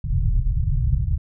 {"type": "low-pass noise", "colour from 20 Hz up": "pink", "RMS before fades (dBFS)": -20, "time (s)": [0.04, 1.18], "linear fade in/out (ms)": 5, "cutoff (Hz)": 140, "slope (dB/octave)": 48, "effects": []}